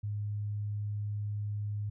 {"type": "tone", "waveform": "sine", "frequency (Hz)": 103.83, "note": "G#2", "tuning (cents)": 0, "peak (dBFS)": -32, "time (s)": [0.03, 1.9], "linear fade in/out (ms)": 10, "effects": []}